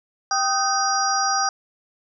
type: tone cluster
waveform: sine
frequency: 784 / 1248 / 1536 / 4806 / 5720 Hz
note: G5 / D#6 / G6 / D8 / F8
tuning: 0 / +5 / -36 / +39 / +41 cents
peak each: -23 / -24 / -28 / -27 / -25 dBFS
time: 0.31-1.49 s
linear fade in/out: 2 ms
effects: none